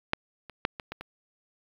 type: clicks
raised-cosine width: 0.3 ms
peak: -7 / -26 / -7 / -20 / -19 / -22 dBFS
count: 6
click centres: 0.134 / 0.497 / 0.651 / 0.798 / 0.92 / 1.01 s
effects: low-pass 4000 Hz 12 dB/octave + 8-bit